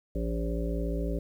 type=harmonic tone with a mistuned harmonic; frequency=57 Hz; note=A#1; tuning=38 cents flat; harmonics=1 / 3 / 5 / 7 / 9 / 10; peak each=-30 / -35 / -37 / -38 / -40 / -40 dBFS; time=0.15-1.19 s; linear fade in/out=5 ms; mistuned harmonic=1; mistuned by=-59 cents; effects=10-bit